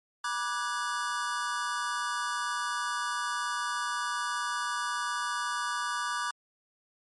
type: chord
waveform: square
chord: G# half-diminished seventh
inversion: first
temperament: equal with one note detuned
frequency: 969.1 / 1174.7 / 1480 / 1661.2 Hz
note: B5 / D6 / F#6 / G#6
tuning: -33 / 0 / 0 / 0 cents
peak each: -37 / -34 / -37 / -39 dBFS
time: 0.24-6.31 s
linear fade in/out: 5 ms
effects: MP3 48 kbps